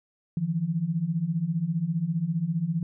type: beating tone pair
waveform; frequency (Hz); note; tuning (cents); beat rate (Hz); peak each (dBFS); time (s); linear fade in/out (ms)
sine; 155.56 / 170.56; D#3 / F3; 0 / -41; 15; -29 / -26; 0.37-2.83; 2
effects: none